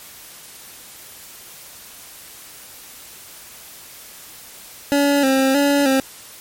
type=tone with vibrato; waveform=25% pulse; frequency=275.2 Hz; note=C#4; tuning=12 cents flat; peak=-10 dBFS; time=4.92-6 s; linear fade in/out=0 ms; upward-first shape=square; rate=1.6 Hz; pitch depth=55 cents each way; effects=white hiss -40 dBFS RMS until 6.4 s + MP3 64 kbps